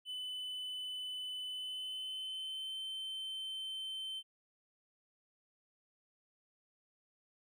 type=tone with pitch glide; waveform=triangle; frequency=3009 to 3090 Hz; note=F#7 to G7; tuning=+28 to -26 cents; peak=-38 dBFS; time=0.05-4.23 s; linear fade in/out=50 ms; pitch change=+46 cents; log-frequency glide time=1.46-2.79 s; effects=none